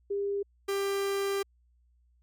sine / 45% pulse tone pair in turn, 401.2 / 395.7 Hz, G4 / G4, +40 / +16 cents, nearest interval unison, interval 24 cents, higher first, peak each -28 / -28 dBFS, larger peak neither, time 0.1-0.43 / 0.68-1.43 s, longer second, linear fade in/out 10 ms, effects added 60 Hz sine -63 dBFS peak until 2.22 s

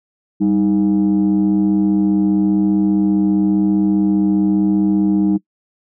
sine tone pair together, 195.98 / 311.1 Hz, G3 / D#4, 0 / 0 cents, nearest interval minor sixth, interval 800 cents, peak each -13 dBFS, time 0.4-5.38 s, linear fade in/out 20 ms, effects noise-tail reverb RT60 0.1 s tail -23 dB re dry + tanh soft clip ceiling -8 dBFS

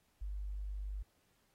sine tone, 49.81 Hz, G1, 28 cents sharp, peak -38 dBFS, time 0.21-1.03 s, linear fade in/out 10 ms, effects pink hiss -75 dBFS RMS until 1.54 s + AAC 48 kbps

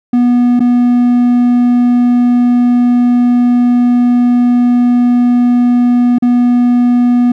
triangle tone with dropouts, 243.7 Hz, B3, 23 cents flat, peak -4 dBFS, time 0.13-7.32 s, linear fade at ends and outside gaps 5 ms, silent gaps 0.595-0.603 / 6.185-6.223 s, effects none

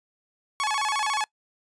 sawtooth tone with vibrato, 974 Hz, B5, 24 cents flat, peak -20 dBFS, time 0.6-1.24 s, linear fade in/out 0 ms, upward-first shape square, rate 14 Hz, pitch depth 230 cents each way, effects noise-tail reverb RT60 0.1 s tail -25 dB re dry + resampled to 22050 Hz

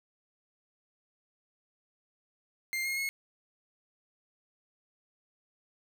40% pulse tone with pitch steps, 2105 / 2143 / 2174 Hz, C7 / C7 / C#7, +10 / +41 / -34 cents, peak -30 dBFS, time 2.73-3.09 s, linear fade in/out 0 ms, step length 120 ms, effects none

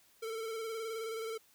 square tone with vibrato, 447.9 Hz, A4, 31 cents sharp, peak -38 dBFS, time 0.22-1.38 s, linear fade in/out 10 ms, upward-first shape square, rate 19 Hz, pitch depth 30 cents each way, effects white hiss -66 dBFS RMS until 1.54 s

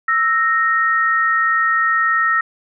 sine tone pair together, 1318.5 / 1859.3 Hz, E6 / A#6, 0 / -5 cents, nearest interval tritone, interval 595 cents, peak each -16 dBFS, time 0.08-2.41 s, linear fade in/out 5 ms, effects none

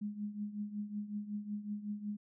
sine tone with tremolo, 207.7 Hz, G#3, in tune, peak -34 dBFS, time 0.01-2.17 s, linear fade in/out 10 ms, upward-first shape triangle, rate 5.4 Hz, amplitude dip 80%, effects none

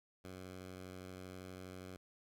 10% pulse tone with vibrato, 92.5 Hz, F#2, in tune, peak -40 dBFS, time 0.24-1.97 s, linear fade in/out 10 ms, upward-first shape square, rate 19 Hz, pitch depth 16 cents each way, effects none

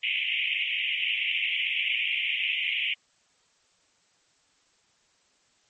white band-pass noise, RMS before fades -28 dBFS, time 0.03-2.94 s, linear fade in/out 5 ms, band 2100 to 3100 Hz, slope 96 dB/octave, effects white hiss -66 dBFS RMS until 5.69 s + MP3 32 kbps

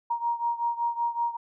sine beating tone pair, 939 / 944.3 Hz, A#5 / A#5, +12 / +22 cents, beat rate 5.3 Hz, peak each -27 / -30 dBFS, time 0.1-1.37 s, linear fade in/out 10 ms, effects none

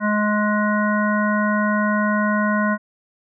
harmonic tone, 210 Hz, G#3, 19 cents sharp, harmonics 1 / 3 / 5 / 7 / 9, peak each -19 / -25 / -24 / -24 / -29 dBFS, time 0-2.78 s, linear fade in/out 50 ms, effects none

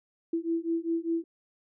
sine beating tone pair, 329.6 / 334.6 Hz, E4 / E4, 0 / +26 cents, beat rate 5 Hz, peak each -30 dBFS, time 0.33-1.24 s, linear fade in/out 5 ms, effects none

